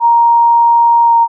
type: tone with pitch glide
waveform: sine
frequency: 936 to 928.5 Hz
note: A#5 to A#5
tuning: +7 to -7 cents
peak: -5 dBFS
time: 0-1.28 s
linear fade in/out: 50 ms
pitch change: -14 cents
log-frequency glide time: 1.04-1.15 s
effects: none